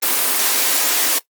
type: high-pass noise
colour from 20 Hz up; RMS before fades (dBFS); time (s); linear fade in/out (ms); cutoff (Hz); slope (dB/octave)
white; -17; 0.02-1.19; 10; 240; 96
effects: noise-tail reverb RT60 0.1 s tail -17 dB re dry + Opus 24 kbps